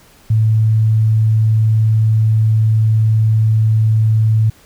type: tone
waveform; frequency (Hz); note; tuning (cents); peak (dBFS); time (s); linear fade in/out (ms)
sine; 109.9; A2; -2; -9; 0.3-4.5; 5
effects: pink hiss -47 dBFS RMS until 4.65 s